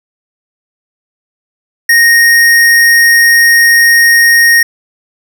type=tone; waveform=square; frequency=1861 Hz; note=A#6; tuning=3 cents flat; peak=-4 dBFS; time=1.89-4.63 s; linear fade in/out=5 ms; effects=none